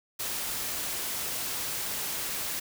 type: noise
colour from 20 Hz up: white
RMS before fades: -33 dBFS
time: 0.19-2.6 s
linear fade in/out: 10 ms
effects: none